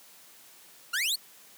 sawtooth exponential sweep, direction up, 1340 to 4645 Hz, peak -23 dBFS, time 0.93-1.16 s, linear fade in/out 10 ms, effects white hiss -54 dBFS RMS until 1.57 s + high-pass 150 Hz 12 dB/octave

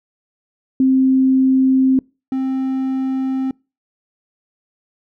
sine / triangle tone pair in turn, 262.8 / 263.8 Hz, C4 / C4, +8 / +14 cents, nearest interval unison, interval 6 cents, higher second, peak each -10 / -15 dBFS, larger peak first, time 0.8-1.99 / 2.32-3.51 s, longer neither, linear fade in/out 2 ms, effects noise-tail reverb RT60 0.3 s tail -26 dB re dry

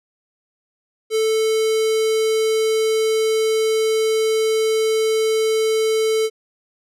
square tone with notch filter, 440 Hz, A4, in tune, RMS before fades -18 dBFS, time 1.1-6.3 s, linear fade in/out 50 ms, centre 1500 Hz, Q 1.3, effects low-pass 11000 Hz 12 dB/octave

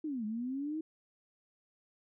sine linear two-way sweep, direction down then up, 322.1 to 207.7 to 322.1 Hz, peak -34 dBFS, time 0.04-0.81 s, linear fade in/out 5 ms, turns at 0.25 s, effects none

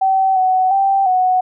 sine tone with pitch steps, 767 / 747 / 782 / 739 Hz, G5 / F#5 / G5 / F#5, -38 / +16 / -4 / -2 cents, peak -11 dBFS, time 0.01-1.41 s, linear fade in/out 10 ms, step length 350 ms, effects none

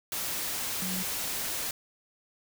sine tone in noise, 185 Hz, F#3, in tune, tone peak -34 dBFS, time 0.82-1.03 s, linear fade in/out 2 ms, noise white, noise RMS -33 dBFS, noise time 0.12-1.71 s, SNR -4 dB, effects none

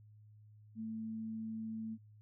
sine tone, 221.6 Hz, A3, 13 cents sharp, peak -39 dBFS, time 0.75-1.98 s, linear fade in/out 50 ms, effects added 106 Hz sine -57 dBFS peak until 2.21 s

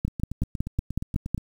two click trains, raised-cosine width 5 ms, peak -19 / -12 dBFS, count 12 / 8, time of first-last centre 0.08-1.379 / 0.05-1.346 s, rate 8.47 / 5.4 Hz, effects 8-bit

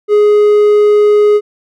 triangle tone, 417.3 Hz, G#4, 8 cents sharp, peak -3 dBFS, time 0.08-1.41 s, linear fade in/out 50 ms, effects none

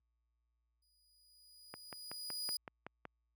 sawtooth tone with exponential growth, 4921 Hz, D#8, 20 cents flat, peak -33 dBFS, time 0.82-2.57 s, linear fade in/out 5 ms, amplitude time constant 380 ms
click train, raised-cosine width 0.5 ms, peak -30 dBFS, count 8, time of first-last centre 1.74-3.053 s, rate 5.33 Hz
effects added 59 Hz sine -70 dBFS peak until 3.35 s + high-pass 100 Hz 12 dB/octave

